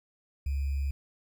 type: tone with sample-and-hold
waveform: sine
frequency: 69.3 Hz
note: C#2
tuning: in tune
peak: -27 dBFS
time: 0.46-0.91 s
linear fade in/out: 5 ms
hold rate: 2450 Hz
effects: none